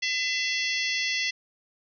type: harmonic tone with a mistuned harmonic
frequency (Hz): 673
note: E5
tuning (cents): +36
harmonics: 3 / 4 / 5 / 6 / 7 / 8 / 9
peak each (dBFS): -29 / -31 / -33 / -35 / -36 / -37 / -38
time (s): 0.02-1.31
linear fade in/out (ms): 10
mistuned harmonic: 6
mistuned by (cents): +94
effects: none